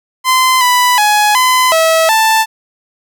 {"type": "tone with pitch steps", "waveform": "sawtooth", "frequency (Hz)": [1031, 990, 839, 1017, 648, 883], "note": ["C6", "B5", "G#5", "C6", "E5", "A5"], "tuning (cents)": [-26, 4, 17, -50, -30, 6], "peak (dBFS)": -4, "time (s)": [0.24, 2.46], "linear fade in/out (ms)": 50, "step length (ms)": 370, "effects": []}